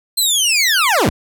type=linear sweep; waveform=20% pulse; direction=down; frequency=4186 to 30.87 Hz; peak=-7 dBFS; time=0.17-1.1 s; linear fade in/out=10 ms; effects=none